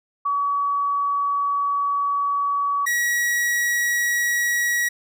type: tone pair in turn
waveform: sine / 45% pulse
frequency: 1135 / 1915.5 Hz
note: C#6 / A#6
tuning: +41 / +47 cents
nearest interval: major sixth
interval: 906 cents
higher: second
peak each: -19 dBFS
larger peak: neither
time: 0.25-2.86 / 2.86-4.89 s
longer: first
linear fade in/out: 10 ms
effects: none